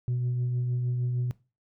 sine tone with tremolo, 123.47 Hz, B2, in tune, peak -22 dBFS, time 0.08-1.31 s, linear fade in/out 0 ms, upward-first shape triangle, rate 6.5 Hz, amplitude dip 35%, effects noise-tail reverb RT60 0.3 s tail -21 dB re dry + tanh soft clip ceiling -23 dBFS

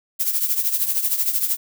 violet noise with tremolo, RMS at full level -18 dBFS, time 0.19-1.57 s, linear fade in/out 20 ms, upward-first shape triangle, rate 13 Hz, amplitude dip 75%, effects none

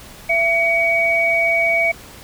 sine tone pair together, 671 / 2257 Hz, E5 / C#7, +31 / +31 cents, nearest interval octave + major sixth, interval 2100 cents, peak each -19 / -15 dBFS, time 0.29-1.92 s, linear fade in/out 10 ms, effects pink hiss -40 dBFS RMS until 2.23 s

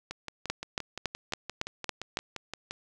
two click trains, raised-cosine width 0.2 ms, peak -19 / -12 dBFS, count 16 / 7, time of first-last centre 0.11-2.71 / 0.5-2.171 s, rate 5.77 / 3.59 Hz, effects none

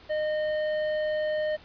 sine tone with tanh clipping, 613 Hz, D#5, 26 cents flat, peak -27 dBFS, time 0.09-1.57 s, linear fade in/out 20 ms, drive 11 dB, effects pink hiss -52 dBFS RMS until 1.64 s + resampled to 11025 Hz

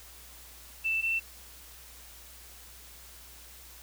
sine tone pair in turn, 2659 / 2682 Hz, E7 / E7, +14 / +29 cents, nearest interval unison, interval 15 cents, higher second, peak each -26 dBFS, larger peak neither, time 0.84-1.02 / 1.02-1.2 s, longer neither, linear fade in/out 20 ms, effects added 60 Hz sine -54 dBFS peak until 3.82 s + white hiss -51 dBFS RMS until 3.82 s

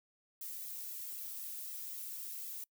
violet noise with flanger, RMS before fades -44 dBFS, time 0.41-2.64 s, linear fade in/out 2 ms, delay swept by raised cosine 1.5 to 2.3 ms, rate 3.9 Hz, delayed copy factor +0.6, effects noise-tail reverb RT60 0.1 s tail -25 dB re dry

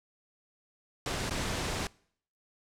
pink noise with dropouts, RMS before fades -33 dBFS, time 1.06-1.87 s, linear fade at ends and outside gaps 1 ms, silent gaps 1.296-1.308 s, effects noise-tail reverb RT60 0.6 s tail -24 dB re dry + low-pass 8000 Hz 12 dB/octave

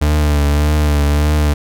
40% pulse tone with vibrato, 74 Hz, D2, 14 cents sharp, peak -10 dBFS, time 0.01-1.54 s, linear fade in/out 10 ms, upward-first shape triangle, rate 1.7 Hz, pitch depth 45 cents each way, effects none

